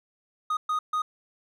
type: tone bursts at uneven times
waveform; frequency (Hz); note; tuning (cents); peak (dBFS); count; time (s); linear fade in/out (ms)
triangle; 1243; D#6; -2; -22; 3; 0.5-0.57 / 0.69-0.79 / 0.93-1.02; 5
effects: none